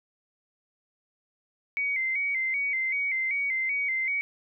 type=tone with vibrato; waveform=sine; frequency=2163 Hz; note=C#7; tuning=43 cents flat; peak=-25 dBFS; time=1.77-4.21 s; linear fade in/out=0 ms; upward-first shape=square; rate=2.6 Hz; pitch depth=69 cents each way; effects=none